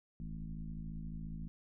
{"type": "tone with frequency modulation", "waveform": "sine", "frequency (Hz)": 103.1, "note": "G#2", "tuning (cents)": -12, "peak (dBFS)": -40, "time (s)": [0.2, 1.48], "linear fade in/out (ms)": 0, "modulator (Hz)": 54.3, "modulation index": 2.2, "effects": []}